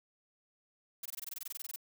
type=noise bursts; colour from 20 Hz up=blue; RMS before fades=-41 dBFS; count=16; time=1.03-1.761 s; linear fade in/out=5 ms; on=26 ms; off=21 ms; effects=none